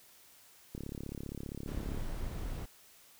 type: click train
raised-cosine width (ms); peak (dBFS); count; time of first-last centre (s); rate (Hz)
3; -28; 44; 0.75-1.975; 35.1
type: noise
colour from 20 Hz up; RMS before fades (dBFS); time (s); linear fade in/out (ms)
brown; -38; 1.67-2.66; 10
effects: white hiss -60 dBFS RMS until 3.19 s